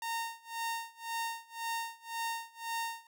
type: tone with tremolo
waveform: sawtooth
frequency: 919 Hz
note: A#5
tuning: 25 cents flat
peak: -29 dBFS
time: 0.02-3.07 s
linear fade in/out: 2 ms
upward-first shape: sine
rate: 1.9 Hz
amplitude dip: 95%
effects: none